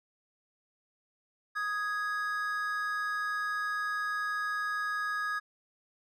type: tone pair together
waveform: triangle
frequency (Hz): 1247.4 / 1661.2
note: D#6 / G#6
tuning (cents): +4 / 0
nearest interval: perfect fourth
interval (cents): 496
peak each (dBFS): -32 / -31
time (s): 1.55-5.4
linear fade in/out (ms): 20
effects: none